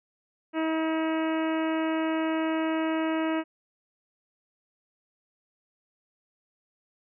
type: harmonic tone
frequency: 319.7 Hz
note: D#4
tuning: 47 cents sharp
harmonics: 1 / 2 / 3 / 4 / 5 / 6 / 7 / 8 / 9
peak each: -26 / -32 / -36 / -38 / -40 / -42 / -43 / -44 / -45 dBFS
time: 0.53-3.44 s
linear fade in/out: 50 ms
effects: none